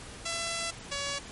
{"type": "tone pair in turn", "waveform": "5% pulse", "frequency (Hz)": [671, 564.2], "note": ["E5", "C#5"], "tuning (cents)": [31, 30], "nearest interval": "minor third", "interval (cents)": 301, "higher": "first", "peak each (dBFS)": -20, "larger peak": "neither", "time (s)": [[0.25, 0.71], [0.91, 1.19]], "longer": "first", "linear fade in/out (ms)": 10, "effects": ["pink hiss -45 dBFS RMS until 1.31 s", "MP3 48 kbps"]}